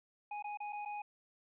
square tone with dropouts, 830 Hz, G#5, 1 cent flat, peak -40 dBFS, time 0.31-1.02 s, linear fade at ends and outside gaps 5 ms, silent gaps 0.425-0.442 / 0.573-0.602 / 0.725-0.729 / 0.851-0.857 s, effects resampled to 8000 Hz + 13-bit

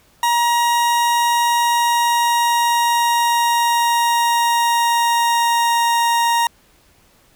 40% pulse tone with pitch glide, 947 to 936.1 Hz, A#5 to A#5, +27 to +7 cents, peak -13 dBFS, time 0.23-6.47 s, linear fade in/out 2 ms, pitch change -20 cents, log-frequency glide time 1.6-5.92 s, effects pink hiss -54 dBFS RMS until 7.35 s

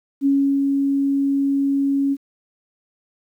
sine tone with ADSR envelope, 277.2 Hz, C#4, in tune, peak -13 dBFS, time 0.21-2.17 s, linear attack 48 ms, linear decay 340 ms, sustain -3 dB, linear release 47 ms, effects 9-bit

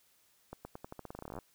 accelerating click train, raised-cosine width 1 ms, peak -29 dBFS, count 20, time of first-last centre 0.53-1.388 s, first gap 120 ms, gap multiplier 0.87, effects white hiss -69 dBFS RMS until 1.54 s

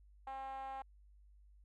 5% pulse tone with band-pass filter, 267.9 Hz, C4, 41 cents sharp, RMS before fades -45 dBFS, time 0.27-0.82 s, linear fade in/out 2 ms, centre 840 Hz, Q 7, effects added 50 Hz sine -60 dBFS peak until 1.64 s

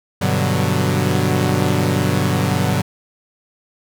sawtooth chord, G major seventh, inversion none, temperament equal, 98 / 123.47 / 146.83 / 185 Hz, G2 / B2 / D3 / F#3, 0 / 0 / 0 / 0 cents, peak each -17 dBFS, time 0.21-2.82 s, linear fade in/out 10 ms, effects none

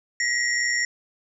sine tone cluster, 1909 / 2033 / 5540 / 7160 Hz, A#6 / B6 / F8 / A8, +41 / +50 / -15 / +29 cents, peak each -23 / -29 / -29 / -30 dBFS, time 0.2-0.85 s, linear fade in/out 2 ms, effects none

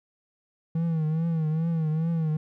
triangle tone with vibrato, 160.9 Hz, E3, 42 cents flat, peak -21 dBFS, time 0.75-2.37 s, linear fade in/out 5 ms, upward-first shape triangle, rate 2.4 Hz, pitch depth 89 cents each way, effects none

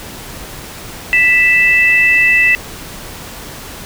sine tone pair together, 1978 / 2640 Hz, B6 / E7, +2 / +2 cents, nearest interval perfect fourth, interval 500 cents, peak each -10 dBFS, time 1.13-2.55 s, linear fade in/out 0 ms, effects pink hiss -30 dBFS RMS until 3.85 s

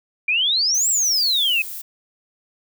sine exponential two-way sweep, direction up then down, 2334 to 7840 to 2515 Hz, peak -16 dBFS, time 0.28-1.62 s, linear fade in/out 5 ms, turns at 0.89 s
violet noise, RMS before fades -32 dBFS, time 0.74-1.82 s, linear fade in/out 10 ms
effects none

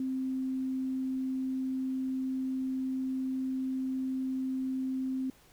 sine tone, 261.6 Hz, C4, in tune, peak -30 dBFS, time 0-5.3 s, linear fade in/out 2 ms, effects pink hiss -61 dBFS RMS until 5.52 s

